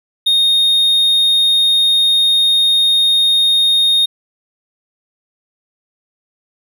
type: tone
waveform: triangle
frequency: 3700 Hz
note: A#7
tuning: 14 cents flat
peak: -8 dBFS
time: 0.26-4.06 s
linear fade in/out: 10 ms
effects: none